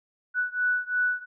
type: beating tone pair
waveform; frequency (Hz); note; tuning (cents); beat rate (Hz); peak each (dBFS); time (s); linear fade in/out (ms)
sine; 1480 / 1482.9; F#6 / F#6; 0 / +3; 2.9; -26 / -27; 0.34-1.26; 50
effects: none